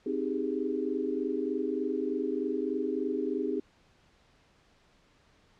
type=chord; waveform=sine; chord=Ab major seventh; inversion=first; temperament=equal; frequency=261.6 / 311.1 / 392 / 415.3 Hz; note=C4 / Eb4 / G4 / Ab4; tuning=0 / 0 / 0 / 0 cents; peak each=-34 dBFS; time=0.06-3.6 s; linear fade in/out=5 ms; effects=pink hiss -64 dBFS RMS until 5.59 s + low-pass 5000 Hz 12 dB/octave